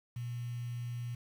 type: tone with quantisation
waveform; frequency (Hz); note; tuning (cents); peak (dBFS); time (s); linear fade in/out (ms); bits
sine; 120.6; B2; -41; -36; 0.16-1.15; 5; 9
effects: none